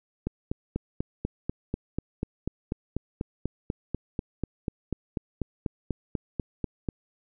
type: click train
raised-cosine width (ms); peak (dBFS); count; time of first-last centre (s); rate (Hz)
3; -15; 28; 0.27-6.888; 4.08
effects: none